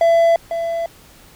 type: tone with echo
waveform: triangle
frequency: 670 Hz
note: E5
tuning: 28 cents sharp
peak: -8 dBFS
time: 0.01-0.36 s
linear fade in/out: 2 ms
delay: 500 ms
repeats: 1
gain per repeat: -9 dB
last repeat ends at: 0.86 s
effects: pink hiss -46 dBFS RMS until 1.35 s